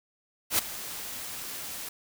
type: noise with ADSR envelope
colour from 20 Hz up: white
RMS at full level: -22 dBFS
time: 0.5-1.89 s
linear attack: 87 ms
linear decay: 8 ms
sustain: -16 dB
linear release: 5 ms
effects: none